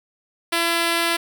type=tone; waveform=5% pulse; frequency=337.1 Hz; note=E4; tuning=39 cents sharp; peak=-7 dBFS; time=0.52-1.17 s; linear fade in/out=10 ms; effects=none